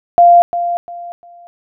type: tone with echo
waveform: sine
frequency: 695 Hz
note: F5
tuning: 9 cents flat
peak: -3 dBFS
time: 0.18-0.42 s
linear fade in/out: 0 ms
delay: 350 ms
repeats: 3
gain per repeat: -11 dB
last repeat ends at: 1.47 s
effects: none